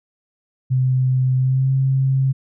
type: tone with pitch glide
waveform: sine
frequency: 129.1 to 133.65 Hz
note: C3 to C3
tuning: -23 to +37 cents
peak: -14 dBFS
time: 0.7-2.33 s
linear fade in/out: 20 ms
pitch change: +60 cents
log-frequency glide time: 1.38-1.71 s
effects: none